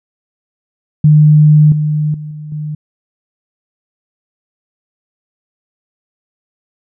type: tone with level steps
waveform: sine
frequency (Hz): 151.5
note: D#3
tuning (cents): -46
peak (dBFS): -3 / -11 / -22 / -24 / -18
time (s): 1.04-2.75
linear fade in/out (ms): 5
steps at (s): 1.72 / 2.14 / 2.31 / 2.52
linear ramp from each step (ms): 2
effects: none